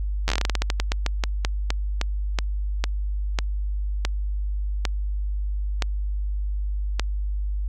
slowing click train, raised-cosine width 0.2 ms, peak -6 dBFS, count 27, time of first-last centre 0.28-6.996 s, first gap 10 ms, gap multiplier 1.21, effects added 50 Hz sine -23 dBFS peak until 7.68 s

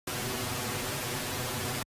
pink noise with comb filter, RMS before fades -33 dBFS, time 0.07-1.83 s, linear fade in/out 5 ms, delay 8.1 ms, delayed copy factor +1, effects high-pass 60 Hz 12 dB/octave + resampled to 32000 Hz

